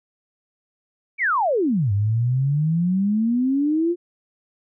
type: exponential two-way sweep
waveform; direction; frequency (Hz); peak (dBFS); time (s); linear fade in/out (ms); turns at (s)
sine; down then up; 2384 to 98 to 355.3; -17; 1.18-3.96; 50; 1.92
effects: none